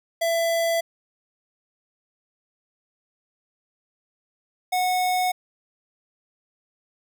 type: tone pair in turn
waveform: square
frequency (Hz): 668 / 732.7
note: E5 / F#5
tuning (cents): +23 / -17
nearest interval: major second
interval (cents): 160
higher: second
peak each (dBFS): -21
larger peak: neither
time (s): 0.21-0.81 / 4.72-5.32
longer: neither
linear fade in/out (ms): 10
effects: none